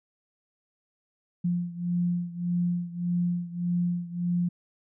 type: beating tone pair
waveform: sine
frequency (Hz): 174.61 / 176.31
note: F3 / F3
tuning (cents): 0 / +17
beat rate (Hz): 1.7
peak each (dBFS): -27 / -30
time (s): 1.44-4.49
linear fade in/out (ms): 10
effects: none